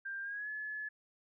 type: tone with pitch glide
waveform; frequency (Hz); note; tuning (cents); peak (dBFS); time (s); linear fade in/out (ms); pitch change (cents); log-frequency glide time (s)
sine; 1589 to 1712.9; G6 to A6; +23 to -47; -38; 0.05-0.89; 10; +130; 0.22-0.49
effects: none